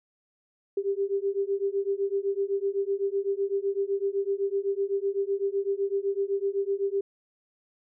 sine beating tone pair, 392 / 399.9 Hz, G4 / G4, 0 / +35 cents, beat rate 7.9 Hz, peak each -28 dBFS, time 0.77-7.01 s, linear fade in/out 5 ms, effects none

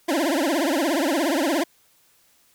25% pulse tone with vibrato, 305.8 Hz, D#4, 30 cents flat, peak -16 dBFS, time 0.08-1.64 s, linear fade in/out 10 ms, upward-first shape triangle, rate 17 Hz, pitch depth 290 cents each way, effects white hiss -60 dBFS RMS until 2.54 s

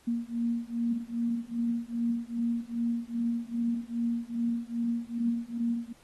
sine beating tone pair, 233.1 / 235.6 Hz, A#3 / A#3, 0 / +19 cents, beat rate 2.5 Hz, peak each -31 dBFS, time 0.07-5.93 s, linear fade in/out 10 ms, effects pink hiss -61 dBFS RMS until 6.03 s + AAC 32 kbps

